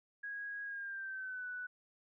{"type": "tone with pitch glide", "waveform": "sine", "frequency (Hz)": [1649, 1486.2], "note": ["G#6", "F#6"], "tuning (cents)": [-13, 7], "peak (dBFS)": -40, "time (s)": [0.23, 1.67], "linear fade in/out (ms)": 10, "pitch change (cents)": -180, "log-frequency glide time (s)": [0.64, 1.47], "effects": []}